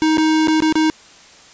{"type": "tone with dropouts", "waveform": "square", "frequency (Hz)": 314.1, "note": "D#4", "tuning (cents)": 16, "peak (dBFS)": -13, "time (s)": [0.02, 0.9], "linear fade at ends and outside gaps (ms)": 0, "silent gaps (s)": [[0.172, 0.181], [0.473, 0.482], [0.604, 0.622], [0.725, 0.755]], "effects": ["white hiss -44 dBFS RMS until 1.53 s", "resampled to 16000 Hz"]}